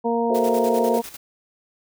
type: harmonic tone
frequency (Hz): 233.1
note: A#3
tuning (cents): 0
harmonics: 1 / 2 / 3 / 4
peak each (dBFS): -24 / -22 / -27 / -26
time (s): 0.04-1.02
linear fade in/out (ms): 20
type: chord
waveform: sine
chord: F# half-diminished seventh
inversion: none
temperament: equal with one note detuned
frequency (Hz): 370 / 437.2 / 523.3 / 659.3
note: F#4 / A4 / C5 / E5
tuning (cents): 0 / -11 / 0 / 0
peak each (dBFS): -28 / -26 / -25 / -26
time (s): 0.3-0.98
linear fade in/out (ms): 2
type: noise with tremolo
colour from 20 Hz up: white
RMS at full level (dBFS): -36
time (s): 0.34-1.17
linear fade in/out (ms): 10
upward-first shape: square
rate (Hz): 10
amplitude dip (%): 65
effects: none